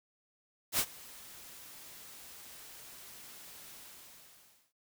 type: noise with ADSR envelope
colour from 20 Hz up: white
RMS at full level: -28 dBFS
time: 0.72-4.73 s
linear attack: 69 ms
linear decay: 62 ms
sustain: -23 dB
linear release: 1000 ms
effects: none